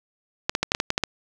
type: clicks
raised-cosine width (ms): 0.2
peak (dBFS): -4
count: 9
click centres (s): 0.495 / 0.551 / 0.63 / 0.719 / 0.749 / 0.801 / 0.904 / 0.979 / 1.037
effects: none